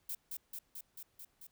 violet noise with echo, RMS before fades -40 dBFS, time 0.09-0.15 s, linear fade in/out 5 ms, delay 220 ms, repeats 6, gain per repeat -2 dB, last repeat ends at 1.47 s, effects pink hiss -75 dBFS RMS until 1.51 s

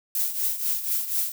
violet noise with tremolo, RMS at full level -23 dBFS, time 0.15-1.32 s, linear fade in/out 2 ms, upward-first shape triangle, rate 4.1 Hz, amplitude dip 75%, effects none

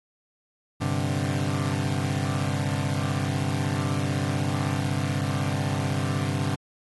30% pulse chord, G suspended fourth, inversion none, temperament equal, 98 / 130.81 / 146.83 Hz, G2 / C3 / D3, 0 / 0 / 0 cents, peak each -26 dBFS, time 0.8-6.56 s, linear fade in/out 20 ms, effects AAC 32 kbps

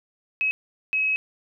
sine tone bursts at uneven times, 2559 Hz, D#7, 48 cents sharp, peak -20 dBFS, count 2, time 0.41-0.51 / 0.93-1.16 s, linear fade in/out 0 ms, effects none

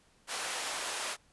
pink high-pass noise, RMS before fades -36 dBFS, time 0.27-1.17 s, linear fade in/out 50 ms, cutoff 730 Hz, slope 12 dB/octave, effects pink hiss -66 dBFS RMS until 1.32 s + resampled to 24000 Hz

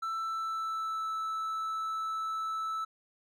triangle tone with pitch glide, 1330 to 1312.4 Hz, E6 to E6, +15 to -8 cents, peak -30 dBFS, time 0.02-2.85 s, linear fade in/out 10 ms, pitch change -23 cents, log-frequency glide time 0.18-1.1 s, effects none

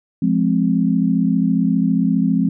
sine chord, F minor, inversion none, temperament just, 174.61 / 209.5 / 261.9 Hz, F3 / Ab3 / C4, 0 / +15 / +2 cents, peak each -18 dBFS, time 0.22-2.49 s, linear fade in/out 5 ms, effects none

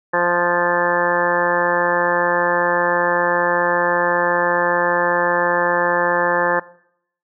harmonic tone, 174.8 Hz, F3, 2 cents sharp, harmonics 1 / 2 / 3 / 4 / 5 / 6 / 7 / 8 / 9 / 10, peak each -31 / -26 / -20 / -29 / -22 / -23 / -28 / -32 / -26 / -21 dBFS, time 0.13-6.6 s, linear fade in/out 10 ms, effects noise-tail reverb RT60 0.7 s tail -20 dB re dry

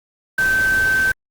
sine tone in noise, 1546 Hz, G6, 24 cents flat, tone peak -14 dBFS, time 0.38-1.12 s, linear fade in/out 5 ms, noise pink, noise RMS -29 dBFS, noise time 0.38-1.12 s, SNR +12 dB, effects Opus 48 kbps

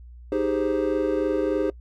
triangle chord, Ab major seventh, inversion second, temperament equal, 311.1 / 392 / 415.3 / 523.3 Hz, Eb4 / G4 / Ab4 / C5, 0 / 0 / 0 / 0 cents, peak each -24 / -25 / -26 / -25 dBFS, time 0.32-1.7 s, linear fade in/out 2 ms, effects noise-tail reverb RT60 0.1 s tail -23 dB re dry + added 60 Hz sine -41 dBFS peak until 1.8 s

